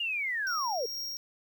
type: linear sweep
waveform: sine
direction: down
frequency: 2870 to 428.9 Hz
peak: -29 dBFS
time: 0-0.86 s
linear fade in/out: 5 ms
type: tone with tremolo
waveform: square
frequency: 5588 Hz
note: F8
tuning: in tune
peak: -34 dBFS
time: 0.47-1.17 s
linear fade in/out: 0 ms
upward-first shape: triangle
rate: 2.3 Hz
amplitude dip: 35%
effects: 10-bit